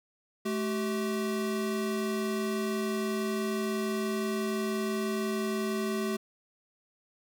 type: tone pair together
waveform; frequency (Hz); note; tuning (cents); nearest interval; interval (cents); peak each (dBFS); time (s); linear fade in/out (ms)
square; 216 / 383.6; A3 / G4; -32 / -37; minor seventh; 995; -32 / -33; 0.45-6.17; 10
effects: none